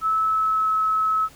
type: tone with pitch glide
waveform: sine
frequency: 1303 to 1292.5 Hz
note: E6 to E6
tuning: -20 to -34 cents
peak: -18 dBFS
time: 0.01-1.29 s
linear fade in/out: 50 ms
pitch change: -14 cents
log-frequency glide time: 0.23-0.74 s
effects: pink hiss -49 dBFS RMS until 1.35 s